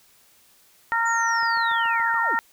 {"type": "harmonic tone", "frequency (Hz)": 460.5, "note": "A#4", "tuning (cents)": -21, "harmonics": [2, 3, 4], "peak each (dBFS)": [-24, -24, -24], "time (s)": [0.92, 2.39], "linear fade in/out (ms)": 0}
{"type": "linear sweep", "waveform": "sine", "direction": "down", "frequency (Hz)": [7090, 176.5], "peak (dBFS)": -32, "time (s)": [1.05, 2.36], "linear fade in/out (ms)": 20}
{"type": "click train", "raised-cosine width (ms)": 0.5, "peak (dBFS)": -26, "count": 6, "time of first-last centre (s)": [1.43, 2.142], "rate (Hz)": 7.02}
{"effects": ["white hiss -57 dBFS RMS until 2.52 s"]}